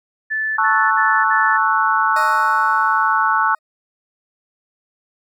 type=tone bursts; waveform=sine; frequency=1749 Hz; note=A6; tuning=11 cents flat; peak=-18 dBFS; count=4; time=0.3-1.579 s; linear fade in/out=20 ms; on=280 ms; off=53 ms
type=chord; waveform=sine; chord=F# minor seventh; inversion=first; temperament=equal; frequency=880 / 1108.7 / 1318.5 / 1480 Hz; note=A5 / C#6 / E6 / F#6; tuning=0 / 0 / 0 / 0 cents; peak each=-19 dBFS; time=0.58-3.55 s; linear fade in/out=5 ms
type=tone with exponential decay; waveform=20% pulse; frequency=622.3 Hz; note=D#5; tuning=in tune; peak=-18 dBFS; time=2.16-3.59 s; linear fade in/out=5 ms; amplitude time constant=310 ms
effects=none